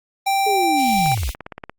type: tone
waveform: square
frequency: 784 Hz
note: G5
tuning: in tune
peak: -17 dBFS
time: 0.26-1.15 s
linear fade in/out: 10 ms
type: linear sweep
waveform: sine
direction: down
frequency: 430.5 to 45 Hz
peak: -20 dBFS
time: 0.46-1.31 s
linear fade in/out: 10 ms
type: high-pass noise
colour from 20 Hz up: pink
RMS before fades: -34 dBFS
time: 0.75-1.35 s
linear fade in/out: 50 ms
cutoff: 2100 Hz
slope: 96 dB/octave
type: click train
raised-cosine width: 0.5 ms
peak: -17 dBFS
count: 12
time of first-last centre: 1.06-1.696 s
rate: 17.3 Hz
effects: Opus 32 kbps